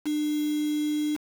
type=tone with quantisation; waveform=sine; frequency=300.1 Hz; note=D4; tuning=38 cents sharp; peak=-24 dBFS; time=0.05-1.17 s; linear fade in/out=20 ms; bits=6; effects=none